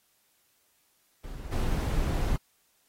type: noise with level steps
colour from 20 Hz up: brown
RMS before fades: -39 / -27 dBFS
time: 1.24-2.36 s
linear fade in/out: 0 ms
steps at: 1.52 s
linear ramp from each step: 2 ms
effects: white hiss -69 dBFS RMS until 2.88 s + AAC 48 kbps